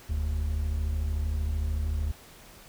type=tone pair together; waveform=triangle; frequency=42.54 / 75.8 Hz; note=F1 / D#2; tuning=-45 / -45 cents; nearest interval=minor seventh; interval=1000 cents; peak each=-30 / -25 dBFS; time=0.09-2.12 s; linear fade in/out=10 ms; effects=pink hiss -51 dBFS RMS until 2.68 s